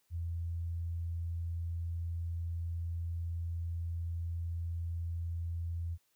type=tone; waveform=sine; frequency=84.4 Hz; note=E2; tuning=41 cents sharp; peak=-34 dBFS; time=0.1-5.98 s; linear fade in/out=50 ms; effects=white hiss -75 dBFS RMS until 6.15 s